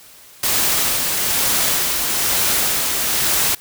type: noise with tremolo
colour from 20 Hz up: white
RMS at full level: -17 dBFS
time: 0.43-3.55 s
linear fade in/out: 5 ms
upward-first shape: sine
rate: 1.1 Hz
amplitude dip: 30%
effects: white hiss -44 dBFS RMS until 3.6 s